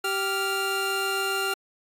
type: tone pair together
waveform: 25% pulse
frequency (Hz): 388.9 / 1394.7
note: G4 / F6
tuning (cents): -14 / -3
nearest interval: octave + minor seventh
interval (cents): 2211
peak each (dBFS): -25 / -23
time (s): 0.04-1.54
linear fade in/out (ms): 5
effects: AAC 64 kbps